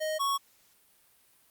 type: tone pair in turn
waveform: square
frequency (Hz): 623 / 1110.1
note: D#5 / C#6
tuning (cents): +2 / +2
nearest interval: minor seventh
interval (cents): 1000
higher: second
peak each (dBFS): -30 / -27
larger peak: second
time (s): 0-0.19 / 0.19-0.38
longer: neither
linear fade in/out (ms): 20
effects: white hiss -64 dBFS RMS until 1.5 s + Opus 48 kbps